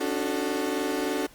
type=chord; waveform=35% pulse; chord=D major seventh; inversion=third; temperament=equal with one note detuned; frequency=277.2 / 300.5 / 370 / 440 Hz; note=C#4 / D4 / F#4 / A4; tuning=0 / +40 / 0 / 0 cents; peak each=-30 dBFS; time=0-1.27 s; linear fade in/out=10 ms; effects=pink hiss -53 dBFS RMS until 1.34 s + Opus 48 kbps